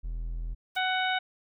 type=tone; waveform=triangle; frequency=41.41 Hz; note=E1; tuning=9 cents sharp; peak=-29 dBFS; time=0.03-0.55 s; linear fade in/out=20 ms
type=noise with exponential decay; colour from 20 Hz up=white; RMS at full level=-44 dBFS; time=0.75-0.83 s; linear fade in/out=5 ms; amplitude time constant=16 ms
type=harmonic tone; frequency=745 Hz; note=F#5; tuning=12 cents sharp; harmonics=1 / 2 / 3 / 4 / 5; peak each=-29 / -30 / -34 / -36 / -35 dBFS; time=0.76-1.19 s; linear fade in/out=10 ms
effects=none